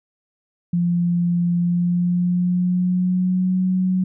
sine tone with pitch glide, 173.7 to 185.09 Hz, F3 to F#3, -9 to +1 cents, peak -16 dBFS, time 0.73-4.04 s, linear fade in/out 5 ms, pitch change +110 cents, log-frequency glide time 1.57-3.59 s, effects none

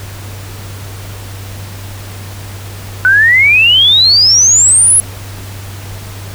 sine exponential sweep, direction up, 1480 to 10880 Hz, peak -4 dBFS, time 3.05-5 s, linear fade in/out 0 ms, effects added 98 Hz sine -25 dBFS peak until 6.34 s + pink hiss -31 dBFS RMS until 6.34 s

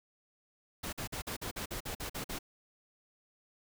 pink noise bursts, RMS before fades -39 dBFS, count 11, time 0.83-2.389 s, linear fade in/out 10 ms, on 99 ms, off 47 ms, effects none

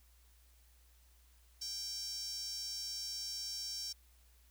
sawtooth tone with high-pass filter, 784 Hz, G5, in tune, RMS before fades -42 dBFS, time 1.61-3.93 s, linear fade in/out 10 ms, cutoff 5400 Hz, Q 8.8, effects added 60 Hz sine -63 dBFS peak until 4.5 s + white hiss -70 dBFS RMS until 4.5 s

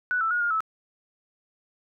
sine tone with pitch steps, 1480 / 1325 / 1442 / 1415 / 1304 Hz, F#6 / E6 / F#6 / F6 / E6, 0 / +9 / -45 / +22 / -19 cents, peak -22 dBFS, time 0.11-0.605 s, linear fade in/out 0 ms, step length 99 ms, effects none

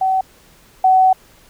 sine tone pair in turn, 759 / 752 Hz, F#5 / F#5, +44 / +28 cents, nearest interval unison, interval 16 cents, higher first, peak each -13 / -8 dBFS, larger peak second, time 0.01-0.21 / 0.84-1.13 s, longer second, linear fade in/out 5 ms, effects pink hiss -49 dBFS RMS until 1.49 s

